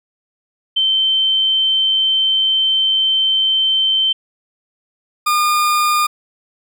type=tone pair in turn; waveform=sine / 40% pulse; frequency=3101 / 1212.6 Hz; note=G7 / D#6; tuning=-19 / -45 cents; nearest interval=octave + major third; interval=1626 cents; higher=first; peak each=-12 dBFS; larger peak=neither; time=0.76-4.13 / 5.26-6.07 s; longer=first; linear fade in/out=10 ms; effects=none